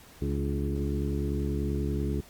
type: harmonic tone with a mistuned harmonic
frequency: 70.3 Hz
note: C#2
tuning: 25 cents sharp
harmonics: 1 / 2 / 3 / 4 / 5 / 6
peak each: -30 / -33 / -35 / -36 / -37 / -38 dBFS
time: 0.21-2.21 s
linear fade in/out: 10 ms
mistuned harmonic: 4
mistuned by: +44 cents
effects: pink hiss -53 dBFS RMS until 2.29 s + Opus 48 kbps